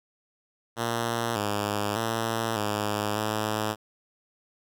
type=tone with pitch steps; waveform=5% pulse; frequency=116.6 / 103.4 / 113.4 / 104.5 / 107.7 Hz; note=A#2 / G#2 / A#2 / G#2 / A2; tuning=+1 / -7 / -47 / +11 / -37 cents; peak=-15 dBFS; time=0.76-3.76 s; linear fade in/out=50 ms; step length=600 ms; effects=none